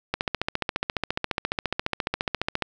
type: click train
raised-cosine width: 0.3 ms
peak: -8 dBFS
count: 37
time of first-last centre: 0.14-2.623 s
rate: 14.5 Hz
effects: none